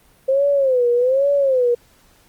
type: tone with vibrato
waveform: sine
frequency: 522 Hz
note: C5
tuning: 4 cents flat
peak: -13 dBFS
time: 0.28-1.75 s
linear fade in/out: 10 ms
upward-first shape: sine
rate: 1.2 Hz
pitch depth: 150 cents each way
effects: pink hiss -54 dBFS RMS until 2.28 s + Opus 32 kbps